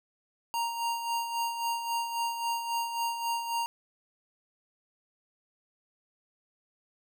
square tone with tremolo, 932.3 Hz, A#5, in tune, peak -28 dBFS, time 0.54-3.66 s, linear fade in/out 0 ms, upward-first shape sine, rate 3.7 Hz, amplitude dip 55%, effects none

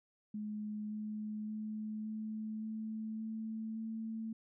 sine tone with pitch steps, 211.4 / 213.2 / 215.1 / 217 / 218.9 / 220.8 / 222.7 Hz, G#3 / G#3 / A3 / A3 / A3 / A3 / A3, +31 / +46 / -39 / -24 / -9 / +6 / +21 cents, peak -38 dBFS, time 0.34-4.33 s, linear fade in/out 5 ms, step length 570 ms, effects none

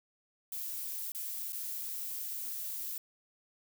violet noise with dropouts, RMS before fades -39 dBFS, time 0.52-2.98 s, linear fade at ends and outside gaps 2 ms, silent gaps 1.12-1.148 / 1.523-1.53 s, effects none

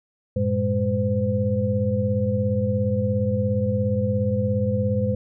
sine tone cluster, 96.3 / 113.4 / 205.1 / 510 Hz, G2 / A#2 / G#3 / C5, -30 / -47 / -21 / -44 cents, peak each -25 dBFS, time 0.36-5.15 s, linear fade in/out 5 ms, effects none

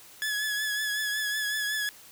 sawtooth tone with vibrato, 1700 Hz, G#6, 40 cents sharp, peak -24 dBFS, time 0.22-1.89 s, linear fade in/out 0 ms, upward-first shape triangle, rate 5.4 Hz, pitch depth 43 cents each way, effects white hiss -51 dBFS RMS until 2.11 s

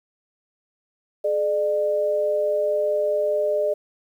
sine tone pair together, 425 / 600.3 Hz, G#4 / D5, +40 / +38 cents, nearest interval tritone, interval 598 cents, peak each -25 / -20 dBFS, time 1.24-3.74 s, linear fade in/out 10 ms, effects 9-bit

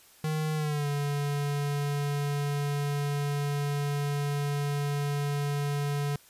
square tone with pitch glide, 155.1 to 143.88 Hz, D#3 to D3, -5 to -35 cents, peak -28 dBFS, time 0.24-6.16 s, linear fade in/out 2 ms, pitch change -130 cents, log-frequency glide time 0.55-0.87 s, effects white hiss -57 dBFS RMS until 6.29 s + resampled to 32000 Hz

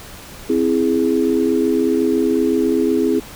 sine chord, C augmented, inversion none, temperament equal, 261.6 / 329.6 / 415.3 Hz, C4 / E4 / G#4, 0 / 0 / 0 cents, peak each -18 dBFS, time 0.49-3.2 s, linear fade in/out 10 ms, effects pink hiss -37 dBFS RMS until 3.35 s

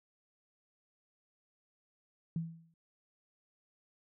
sine tone with exponential decay, 164.81 Hz, E3, in tune, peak -30 dBFS, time 2.36-2.74 s, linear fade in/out 2 ms, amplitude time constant 81 ms, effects none

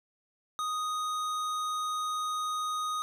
triangle tone with hard clipping, 1244.5 Hz, D#6, in tune, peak -32 dBFS, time 0.59-3.02 s, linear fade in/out 0 ms, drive 18 dB, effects none

